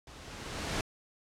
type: noise with level ramp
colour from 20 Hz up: pink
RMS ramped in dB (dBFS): -51 to -32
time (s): 0.07-0.81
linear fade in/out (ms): 2
effects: low-pass 7000 Hz 12 dB/octave